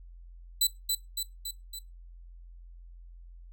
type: tone with echo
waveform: 15% pulse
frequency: 3993 Hz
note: B7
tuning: 18 cents sharp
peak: -15 dBFS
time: 0.61-0.67 s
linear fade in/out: 5 ms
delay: 280 ms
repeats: 4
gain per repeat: -4 dB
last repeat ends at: 1.79 s
effects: noise-tail reverb RT60 0.2 s tail -18 dB re dry + added 43 Hz sine -46 dBFS peak until 3.52 s